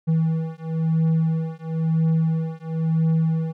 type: beating tone pair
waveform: triangle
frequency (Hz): 161.1 / 162.09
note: E3 / E3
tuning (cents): -39 / -29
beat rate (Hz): 0.99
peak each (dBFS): -20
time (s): 0.07-3.53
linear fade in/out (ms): 20
effects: none